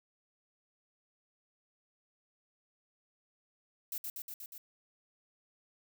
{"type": "noise with echo", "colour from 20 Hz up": "violet", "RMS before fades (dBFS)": -38, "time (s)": [3.92, 3.98], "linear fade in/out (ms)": 2, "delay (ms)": 120, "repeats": 5, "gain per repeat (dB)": -2, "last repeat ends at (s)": 4.58, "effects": []}